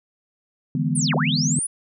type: chord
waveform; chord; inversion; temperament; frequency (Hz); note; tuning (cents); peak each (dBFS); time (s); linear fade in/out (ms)
sine; E dominant seventh; third; equal with one note detuned; 146.83 / 163.68 / 207.7 / 246.9; D3 / E3 / G#3 / B3; 0 / -12 / 0 / 0; -24 / -24 / -28 / -25; 0.75-1.59; 2
type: linear two-way sweep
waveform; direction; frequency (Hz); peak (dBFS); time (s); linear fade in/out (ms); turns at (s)
sine; down then up; 10040 to 311.1 to 10040; -22; 0.95-1.67; 10; 1.15
effects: none